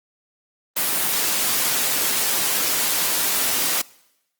white high-pass noise, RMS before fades -21 dBFS, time 0.76-3.82 s, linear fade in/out 10 ms, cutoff 160 Hz, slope 12 dB/octave, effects noise-tail reverb RT60 0.9 s tail -23 dB re dry + Opus 24 kbps

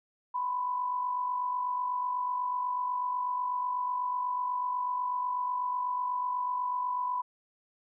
sine tone pair together, 993 / 1041.1 Hz, B5 / C6, +9 / -9 cents, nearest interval minor second, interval 82 cents, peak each -29 / -39 dBFS, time 0.34-7.22 s, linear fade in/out 10 ms, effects none

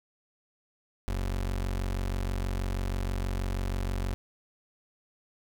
30% pulse tone, 46.25 Hz, F#1, in tune, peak -26 dBFS, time 1.08-4.14 s, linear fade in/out 0 ms, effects none

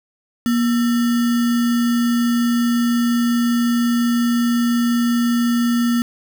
sine tone with sample-and-hold, 237.8 Hz, A#3, 35 cents sharp, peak -14 dBFS, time 0.46-6.02 s, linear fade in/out 0 ms, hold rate 1575 Hz, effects none

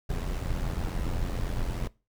brown noise with amplitude modulation, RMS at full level -27 dBFS, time 0.09-1.88 s, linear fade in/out 10 ms, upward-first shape sine, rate 87.2 Hz, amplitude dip 65%, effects noise-tail reverb RT60 0.3 s tail -22 dB re dry

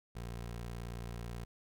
20% pulse tone, 58.5 Hz, A#1, 7 cents sharp, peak -36 dBFS, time 0.15-1.45 s, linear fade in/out 10 ms, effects none

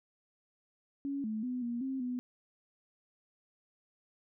sine tone with pitch steps, 278.9 / 217.3 / 250.5 / 237.7 / 265.7 / 248.5 Hz, C#4 / A3 / B3 / A#3 / C4 / B3, +11 / -21 / +25 / +34 / +27 / +11 cents, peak -33 dBFS, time 1.05-2.19 s, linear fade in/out 0 ms, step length 190 ms, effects none

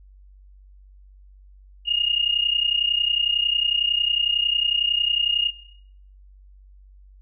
sine tone pair together, 2835 / 2866 Hz, F7 / F7, +25 / +44 cents, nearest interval unison, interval 19 cents, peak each -22 dBFS, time 1.85-5.52 s, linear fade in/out 50 ms, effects noise-tail reverb RT60 0.7 s tail -17 dB re dry + added 48 Hz sine -46 dBFS peak until 7.21 s

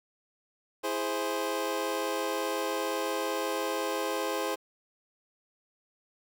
25% pulse chord, E augmented, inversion none, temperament equal, 329.6 / 415.3 / 523.3 Hz, E4 / G#4 / B#4, 0 / 0 / 0 cents, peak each -32 / -30 / -29 dBFS, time 0.83-4.56 s, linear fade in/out 20 ms, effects 9-bit

